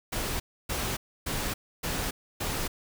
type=noise bursts; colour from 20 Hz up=pink; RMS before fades=-31 dBFS; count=5; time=0.12-2.68 s; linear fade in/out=10 ms; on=280 ms; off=290 ms; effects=none